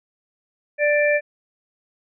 harmonic tone, 589 Hz, D5, 5 cents sharp, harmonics 1 / 3 / 4, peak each -17 / -22 / -23 dBFS, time 0.78-1.21 s, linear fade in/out 50 ms, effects none

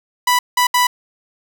sawtooth tone bursts at uneven times, 987.8 Hz, B5, in tune, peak -8 dBFS, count 3, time 0.27-0.39 / 0.57-0.67 / 0.74-0.87 s, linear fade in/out 5 ms, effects none

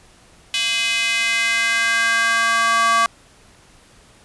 square tone with high-pass filter sweep, 229.1 Hz, A#3, 30 cents flat, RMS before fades -18 dBFS, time 0.54-3.06 s, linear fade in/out 0 ms, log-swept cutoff 2900 to 1100 Hz, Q 3, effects pink hiss -50 dBFS RMS until 4.24 s + resampled to 24000 Hz

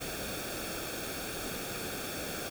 pink noise with comb filter, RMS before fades -38 dBFS, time 0-2.5 s, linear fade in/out 20 ms, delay 1 ms, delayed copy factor -0.65, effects none

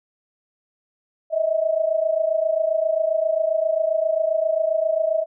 sine tone pair together, 622.3 / 649.8 Hz, D#5 / E5, 0 / -25 cents, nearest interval minor second, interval 75 cents, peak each -22 / -20 dBFS, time 1.3-5.26 s, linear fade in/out 50 ms, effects none

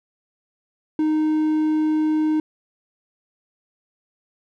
triangle tone, 309.6 Hz, D#4, 9 cents flat, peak -15 dBFS, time 0.99-2.4 s, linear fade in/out 2 ms, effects none

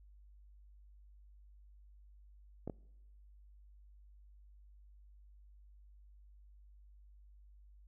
clicks, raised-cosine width 2 ms, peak -27 dBFS, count 2, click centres 2.676 / 2.698 s, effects noise-tail reverb RT60 1.0 s tail -25 dB re dry + added 50 Hz sine -57 dBFS peak until 7.87 s

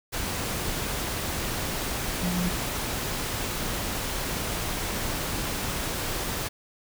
sine tone in noise, 178.3 Hz, F3, 36 cents sharp, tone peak -25 dBFS, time 2.22-2.5 s, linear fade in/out 20 ms, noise pink, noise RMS -30 dBFS, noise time 0.12-6.49 s, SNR +2 dB, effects none

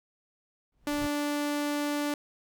brown noise with exponential growth, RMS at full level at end -34 dBFS, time 0.72-1.07 s, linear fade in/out 2 ms, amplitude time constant 74 ms
sawtooth tone, 292.3 Hz, D4, 8 cents flat, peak -24 dBFS, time 0.87-2.14 s, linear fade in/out 2 ms
effects none

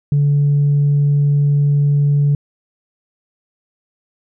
sine tone, 144 Hz, D3, 34 cents flat, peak -9 dBFS, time 0.12-2.35 s, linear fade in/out 2 ms, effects tanh soft clip ceiling -8 dBFS

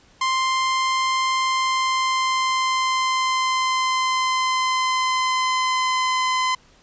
sawtooth tone with pitch glide, 1046.5 to 1025.6 Hz, C6 to C6, 0 to -35 cents, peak -15 dBFS, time 0.21-6.55 s, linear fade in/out 5 ms, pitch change -35 cents, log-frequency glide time 1.38-6.24 s, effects pink hiss -54 dBFS RMS until 6.82 s + resampled to 16000 Hz

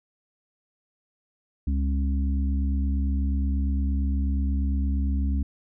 harmonic tone, 68.5 Hz, C#2, 20 cents flat, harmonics 1 / 3 / 4, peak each -22 / -32 / -34 dBFS, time 1.67-5.43 s, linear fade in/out 5 ms, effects none

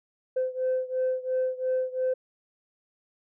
sine beating tone pair, 513 / 515.9 Hz, C5 / C5, -34 / -24 cents, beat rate 2.9 Hz, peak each -26 / -28 dBFS, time 0.36-2.14 s, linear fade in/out 10 ms, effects tanh soft clip ceiling -20 dBFS

